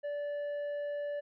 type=tone with tanh clipping; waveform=sine; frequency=581 Hz; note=D5; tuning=19 cents flat; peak=-35 dBFS; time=0.03-1.21 s; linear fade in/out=20 ms; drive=6 dB; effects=none